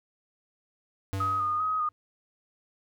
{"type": "tone with exponential decay", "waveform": "square", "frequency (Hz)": 97, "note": "G2", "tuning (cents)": -18, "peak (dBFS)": -28, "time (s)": [1.13, 1.92], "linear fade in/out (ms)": 0, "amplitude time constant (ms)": 170}
{"type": "tone with vibrato", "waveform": "sine", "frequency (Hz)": 1244.5, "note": "D#6", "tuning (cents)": 0, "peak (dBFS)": -25, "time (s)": [1.2, 1.89], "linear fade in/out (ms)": 5, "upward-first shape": "square", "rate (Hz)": 2.5, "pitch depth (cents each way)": 25}
{"effects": []}